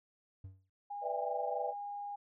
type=tone with exponential decay; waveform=triangle; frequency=95.1 Hz; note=F#2; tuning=48 cents sharp; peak=-40 dBFS; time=0.44-0.7 s; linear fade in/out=5 ms; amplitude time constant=55 ms
type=tone; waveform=sine; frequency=815 Hz; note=G#5; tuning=33 cents flat; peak=-39 dBFS; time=0.9-2.16 s; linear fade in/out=10 ms
type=chord; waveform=sine; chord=E minor seventh; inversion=second; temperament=just; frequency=494.4 / 593.3 / 659.3 / 791.1 Hz; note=B4 / D5 / E5 / G5; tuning=+2 / +18 / 0 / +16 cents; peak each=-40 dBFS; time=1.01-1.74 s; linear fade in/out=50 ms
effects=none